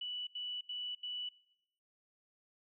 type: tone bursts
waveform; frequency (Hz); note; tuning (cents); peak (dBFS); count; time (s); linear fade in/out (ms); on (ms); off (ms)
sine; 2960; F#7; 0; -38; 4; 0.01-1.29; 5; 260; 80
effects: noise-tail reverb RT60 0.9 s tail -23 dB re dry